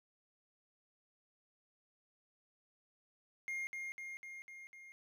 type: tone with echo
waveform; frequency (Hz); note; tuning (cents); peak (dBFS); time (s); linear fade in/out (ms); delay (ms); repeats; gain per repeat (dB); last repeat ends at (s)
triangle; 2127; C7; +28; -36; 3.48-3.67; 0; 250; 5; -3; 4.92
effects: none